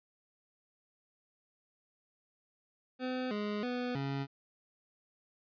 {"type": "tone with pitch steps", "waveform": "25% pulse", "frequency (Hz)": [255, 208.2, 247.2, 138.1], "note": ["C4", "G#3", "B3", "C#3"], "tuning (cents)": [-44, 5, 2, -6], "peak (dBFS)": -30, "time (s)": [2.99, 4.27], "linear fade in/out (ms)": 50, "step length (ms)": 320, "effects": ["resampled to 11025 Hz"]}